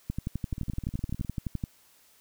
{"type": "two click trains", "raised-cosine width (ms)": 5, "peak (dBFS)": [-18, -24], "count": [19, 15], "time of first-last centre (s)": [[0.1, 1.638], [0.53, 1.248]], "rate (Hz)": [11.7, 19.5], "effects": ["white hiss -61 dBFS RMS until 2.2 s"]}